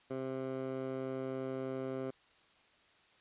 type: tone with band-pass filter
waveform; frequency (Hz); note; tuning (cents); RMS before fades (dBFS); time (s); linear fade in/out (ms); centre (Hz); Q
15% pulse; 131.9; C3; +14; -39; 0.1-2.11; 10; 470; 0.88
effects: white hiss -66 dBFS RMS until 3.2 s + resampled to 8000 Hz